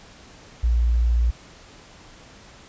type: tone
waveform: sine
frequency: 58.6 Hz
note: A#1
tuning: 10 cents sharp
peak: -16 dBFS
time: 0.63-1.31 s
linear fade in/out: 10 ms
effects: pink hiss -47 dBFS RMS until 2.68 s + resampled to 16000 Hz

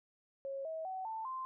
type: tone with pitch steps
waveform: sine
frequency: 546 / 641.8 / 754.5 / 887 / 1042.7 Hz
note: C#5 / E5 / F#5 / A5 / C6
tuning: -26 / -46 / +34 / +14 / -6 cents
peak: -38 dBFS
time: 0.45-1.45 s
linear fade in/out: 0 ms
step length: 200 ms
effects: none

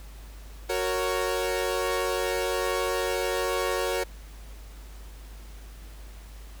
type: chord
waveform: sawtooth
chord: F# major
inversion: none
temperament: equal with one note detuned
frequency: 370 / 463.2 / 554.4 Hz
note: F#4 / A#4 / C#5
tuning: 0 / -11 / 0 cents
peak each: -26 dBFS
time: 0.69-4.04 s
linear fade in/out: 10 ms
effects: added 51 Hz sine -41 dBFS peak until 6.6 s + pink hiss -52 dBFS RMS until 6.6 s

